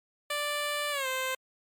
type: tone with pitch glide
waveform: 10% pulse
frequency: 587.3 to 520.2 Hz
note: D5 to C5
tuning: 0 to -10 cents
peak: -21 dBFS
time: 0.3-1.35 s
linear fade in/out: 5 ms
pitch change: -210 cents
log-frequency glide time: 0.91-1.07 s
effects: MP3 96 kbps